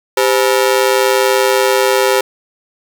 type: ring-modulated tone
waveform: sawtooth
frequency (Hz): 456.4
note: A#4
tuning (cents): -37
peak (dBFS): -3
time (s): 0.17-2.21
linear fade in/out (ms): 5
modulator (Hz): 60.3
effects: none